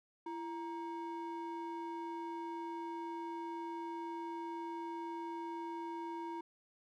triangle ring-modulated tone, 637 Hz, D#5, 41 cents sharp, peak -35 dBFS, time 0.26-6.41 s, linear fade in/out 5 ms, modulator 301 Hz, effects none

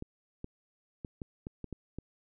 clicks, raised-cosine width 3 ms, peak -26 dBFS, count 8, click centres 0.024 / 0.444 / 1.048 / 1.218 / 1.469 / 1.643 / 1.727 / 1.986 s, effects none

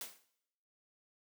white noise with exponential decay, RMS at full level -40 dBFS, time 0.01-0.25 s, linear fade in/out 2 ms, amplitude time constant 52 ms, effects noise-tail reverb RT60 0.8 s tail -18 dB re dry + high-pass 200 Hz 12 dB/octave

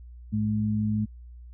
sine tone pair together, 107 / 213 Hz, A2 / G#3, -48 / +44 cents, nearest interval octave, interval 1192 cents, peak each -27 / -25 dBFS, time 0.32-1.06 s, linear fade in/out 20 ms, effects added 60 Hz sine -42 dBFS peak until 1.53 s

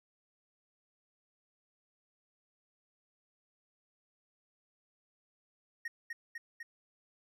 triangle tone with echo, 1864.7 Hz, A#6, in tune, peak -34 dBFS, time 5.85-5.88 s, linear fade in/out 5 ms, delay 250 ms, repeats 3, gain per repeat -2 dB, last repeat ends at 6.63 s, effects none

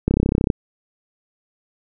click train, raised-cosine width 3 ms, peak -3 dBFS, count 15, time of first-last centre 0.08-0.502 s, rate 33.2 Hz, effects none

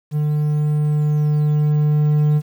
triangle tone with level ramp, 150 Hz, D3, 37 cents sharp, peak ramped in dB -14 to -10 dBFS, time 0.11-2.42 s, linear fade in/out 50 ms, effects 8-bit

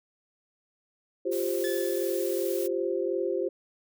sine chord, F suspended second, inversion none, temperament equal with one note detuned, 349.2 / 392 / 525.1 Hz, F4 / G4 / C5, 0 / 0 / +6 cents, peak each -30 / -30 / -31 dBFS, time 1.25-3.49 s, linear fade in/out 10 ms
blue noise, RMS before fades -39 dBFS, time 1.31-2.68 s, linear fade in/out 20 ms
sawtooth tone with exponential decay, 1732 Hz, A6, 28 cents flat, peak -31 dBFS, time 1.64-2.56 s, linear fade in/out 1 ms, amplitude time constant 200 ms
effects none

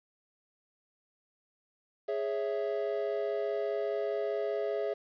triangle chord, C# minor, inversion second, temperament equal, 415.3 / 554.4 / 659.3 Hz, G#4 / C#5 / E5, 0 / 0 / 0 cents, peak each -31 / -34 / -33 dBFS, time 2.08-4.94 s, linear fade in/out 10 ms, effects resampled to 11025 Hz + 10-bit

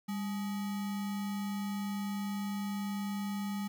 sine tone with sample-and-hold, 200.5 Hz, G3, 39 cents sharp, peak -33 dBFS, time 0.08-3.68 s, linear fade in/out 10 ms, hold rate 1050 Hz, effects none

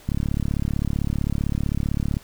click train, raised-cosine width 5 ms, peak -11 dBFS, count 75, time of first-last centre 0.09-2.169 s, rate 35.6 Hz, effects pink hiss -49 dBFS RMS until 2.23 s

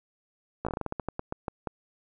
slowing click train, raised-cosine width 1 ms, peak -17 dBFS, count 15, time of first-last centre 0.65-1.673 s, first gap 16 ms, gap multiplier 1.21, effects none

